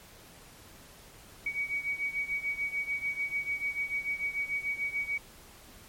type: beating tone pair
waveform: sine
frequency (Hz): 2256 / 2262.8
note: C#7 / C#7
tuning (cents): +30 / +35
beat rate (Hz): 6.8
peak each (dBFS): -32 / -35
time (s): 1.46-5.18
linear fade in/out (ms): 5
effects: pink hiss -53 dBFS RMS until 5.88 s + MP3 64 kbps